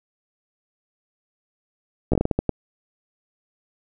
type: slowing click train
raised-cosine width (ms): 2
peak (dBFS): -6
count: 9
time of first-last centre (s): 2.12-2.493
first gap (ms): 14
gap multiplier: 1.33
effects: none